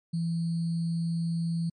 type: tone with sample-and-hold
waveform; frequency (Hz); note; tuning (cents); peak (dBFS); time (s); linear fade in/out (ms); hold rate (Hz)
sine; 167; E3; +23; -26; 0.13-1.7; 10; 4410
effects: MP3 48 kbps